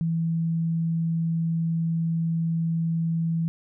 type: tone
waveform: sine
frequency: 164.8 Hz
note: E3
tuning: in tune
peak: -22 dBFS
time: 0.01-3.48 s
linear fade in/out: 0 ms
effects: none